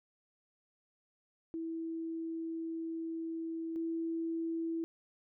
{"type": "tone pair in turn", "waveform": "sine", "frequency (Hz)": [327.5, 329.3], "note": ["E4", "E4"], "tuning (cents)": [-11, -2], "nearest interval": "unison", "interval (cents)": 9, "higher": "second", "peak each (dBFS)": [-36, -33], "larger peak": "second", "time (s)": [[1.54, 3.76], [3.76, 4.84]], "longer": "first", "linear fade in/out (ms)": 0, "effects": []}